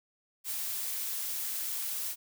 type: noise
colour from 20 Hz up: blue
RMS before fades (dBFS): -35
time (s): 0.44-2.16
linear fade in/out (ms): 50
effects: none